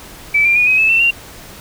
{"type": "tone with pitch steps", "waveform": "sine", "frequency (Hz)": [2310, 2380, 2453, 2528, 2605, 2684, 2766], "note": ["D7", "D7", "D#7", "D#7", "E7", "E7", "F7"], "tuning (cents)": [-29, 22, -25, 27, -21, 31, -17], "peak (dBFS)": -9, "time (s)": [0.34, 1.11], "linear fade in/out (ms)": 10, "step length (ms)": 110, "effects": ["pink hiss -36 dBFS RMS until 1.6 s"]}